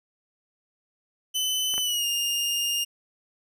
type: tone with pitch glide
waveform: sawtooth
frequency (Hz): 3026 to 2823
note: F#7 to F7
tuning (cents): +38 to +18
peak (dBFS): -21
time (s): 1.34-2.85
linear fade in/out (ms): 20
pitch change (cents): -120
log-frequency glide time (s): 1.8-2.06
type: clicks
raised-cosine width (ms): 0.5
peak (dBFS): -25 / -20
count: 2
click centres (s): 1.74 / 1.78
effects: none